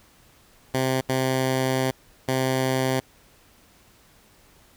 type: tone bursts at uneven times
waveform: 10% pulse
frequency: 130.81 Hz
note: C3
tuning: in tune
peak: -13 dBFS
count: 3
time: 0.74-1.01 / 1.09-1.91 / 2.28-3 s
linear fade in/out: 5 ms
effects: pink hiss -56 dBFS RMS until 4.76 s